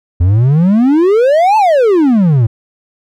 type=exponential two-way sweep; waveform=triangle; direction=up then down; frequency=82.7 to 895 to 106 Hz; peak=-4 dBFS; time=0.2-2.47 s; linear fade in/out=10 ms; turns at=1.57 s; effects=none